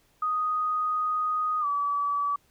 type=tone with pitch glide; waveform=sine; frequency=1244.5 to 1147.8 Hz; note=D#6 to D6; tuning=0 to -40 cents; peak=-24 dBFS; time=0.22-2.36 s; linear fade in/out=5 ms; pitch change=-140 cents; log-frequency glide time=1.6-1.66 s; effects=pink hiss -65 dBFS RMS until 2.5 s